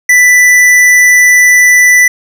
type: tone with hard clipping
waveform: triangle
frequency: 1982 Hz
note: B6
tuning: 6 cents sharp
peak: -4 dBFS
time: 0.09-2.08 s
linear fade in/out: 5 ms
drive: 15 dB
effects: none